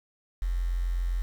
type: tone with quantisation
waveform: sine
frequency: 43.81 Hz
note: F1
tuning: 6 cents sharp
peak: -25 dBFS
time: 0.42-1.22 s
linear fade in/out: 0 ms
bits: 8
effects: none